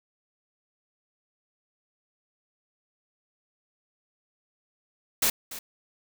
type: noise with echo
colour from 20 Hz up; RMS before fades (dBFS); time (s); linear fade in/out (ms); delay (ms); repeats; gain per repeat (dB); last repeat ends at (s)
white; -23; 5.22-5.3; 5; 290; 1; -15; 5.59
effects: none